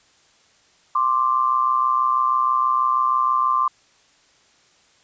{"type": "tone pair together", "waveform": "sine", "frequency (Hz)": [1048.5, 1174.7], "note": ["C6", "D6"], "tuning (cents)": [3, 0], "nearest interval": "major second", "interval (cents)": 197, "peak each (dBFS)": -19, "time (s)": [0.95, 3.68], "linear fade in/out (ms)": 5, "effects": ["white hiss -57 dBFS RMS until 5.03 s", "resampled to 16000 Hz"]}